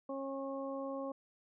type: harmonic tone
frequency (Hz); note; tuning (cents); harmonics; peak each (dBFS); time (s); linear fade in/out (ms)
272.3; C#4; -31; 1 / 2 / 3 / 4; -42 / -40 / -50 / -47; 0.09-1.12; 5
effects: none